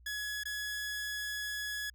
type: tone with dropouts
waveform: sawtooth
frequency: 1687 Hz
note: G#6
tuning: 27 cents sharp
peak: -32 dBFS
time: 0.06-1.9 s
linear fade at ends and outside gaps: 5 ms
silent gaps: 0.436-0.454 s
effects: added 60 Hz sine -56 dBFS peak until 1.94 s